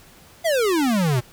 square exponential sweep, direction down, 698.5 to 116.54 Hz, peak -18 dBFS, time 0.44-1.21 s, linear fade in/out 20 ms, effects pink hiss -49 dBFS RMS until 1.32 s

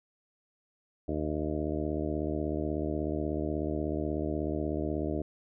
harmonic tone with a mistuned harmonic, 76.4 Hz, D#2, 31 cents flat, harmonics 1 / 2 / 3 / 4 / 5 / 6 / 7 / 8 / 9, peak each -36 / -39 / -39 / -34 / -37 / -41 / -45 / -39 / -44 dBFS, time 1.08-5.22 s, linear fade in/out 5 ms, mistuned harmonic 9, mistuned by -36 cents, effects none

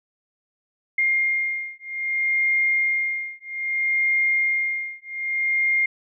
sine beating tone pair, 2120 / 2120.62 Hz, C7 / C7, +22 / +23 cents, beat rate 0.62 Hz, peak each -23 dBFS, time 0.98-5.86 s, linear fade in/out 5 ms, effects none

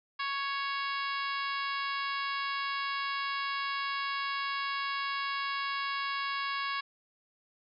harmonic tone with a mistuned harmonic, 555 Hz, C#5, 2 cents sharp, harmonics 2 / 3 / 4 / 5 / 6 / 7 / 8 / 9, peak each -34 / -38 / -40 / -42 / -44 / -45 / -46 / -47 dBFS, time 0.19-6.81 s, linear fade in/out 10 ms, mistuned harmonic 7, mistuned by +17 cents, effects none

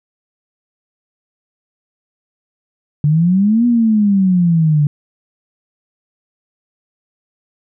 sine exponential two-way sweep, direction up then down, 144.2 to 243.6 to 144.2 Hz, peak -9 dBFS, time 3.04-4.87 s, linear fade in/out 2 ms, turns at 3.66 s, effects none

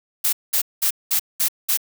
blue noise bursts, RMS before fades -19 dBFS, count 6, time 0.24-1.774 s, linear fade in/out 10 ms, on 89 ms, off 200 ms, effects none

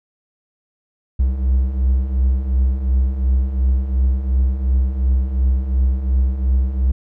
triangle beating tone pair, 62.7 / 65.5 Hz, B1 / C2, +27 / +2 cents, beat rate 2.8 Hz, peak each -19 / -13 dBFS, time 1.19-6.92 s, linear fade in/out 10 ms, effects none

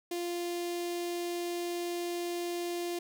sawtooth tone with notch filter, 348.1 Hz, F4, 6 cents flat, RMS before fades -35 dBFS, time 0.11-2.99 s, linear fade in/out 5 ms, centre 1300 Hz, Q 0.84, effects none

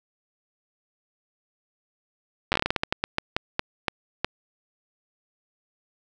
slowing click train, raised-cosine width 0.3 ms, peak -6 dBFS, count 18, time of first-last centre 2.52-4.246 s, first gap 9 ms, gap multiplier 1.26, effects none

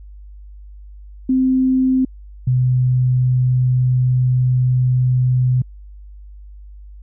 sine tone pair in turn, 259.9 / 126.62 Hz, C4 / B2, -11 / +44 cents, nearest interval octave, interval 1245 cents, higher first, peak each -12 / -12 dBFS, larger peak neither, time 1.29-2.05 / 2.47-5.62 s, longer second, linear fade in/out 5 ms, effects added 50 Hz sine -35 dBFS peak until 7.02 s

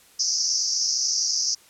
white band-pass noise, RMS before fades -24 dBFS, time 0.19-1.55 s, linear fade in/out 10 ms, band 4900 to 6200 Hz, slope 96 dB/octave, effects white hiss -54 dBFS RMS until 1.69 s + low-pass 12000 Hz 12 dB/octave

